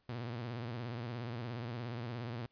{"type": "tone with vibrato", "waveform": "sawtooth", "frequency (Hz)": 118.6, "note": "A#2", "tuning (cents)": 30, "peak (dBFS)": -35, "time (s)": [0.09, 2.46], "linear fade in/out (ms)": 0, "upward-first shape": "sine", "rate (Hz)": 17, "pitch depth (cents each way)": 110, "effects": ["pink hiss -75 dBFS RMS until 2.51 s", "resampled to 11025 Hz"]}